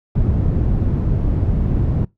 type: low-pass noise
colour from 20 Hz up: white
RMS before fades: -17 dBFS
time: 0.15-2.05 s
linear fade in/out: 5 ms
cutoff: 130 Hz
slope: 12 dB/octave
effects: noise-tail reverb RT60 0.2 s tail -23 dB re dry